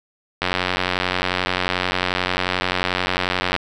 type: click train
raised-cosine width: 0.3 ms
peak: -3 dBFS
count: 288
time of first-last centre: 0.42-3.563 s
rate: 91.3 Hz
effects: none